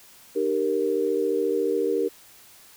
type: chord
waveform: sine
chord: Eb major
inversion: none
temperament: equal with one note detuned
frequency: 303.1 / 392 / 466.2 Hz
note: Eb4 / G4 / Bb4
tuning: -45 / 0 / 0 cents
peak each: -29 / -25 / -24 dBFS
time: 0.35-2.09 s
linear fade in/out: 20 ms
effects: white hiss -51 dBFS RMS until 2.76 s